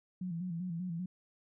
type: tone with vibrato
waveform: sine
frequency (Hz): 174.61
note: F3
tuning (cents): 0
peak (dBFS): -35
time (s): 0.21-1.06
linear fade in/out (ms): 5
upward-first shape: square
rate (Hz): 5.1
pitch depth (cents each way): 78
effects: none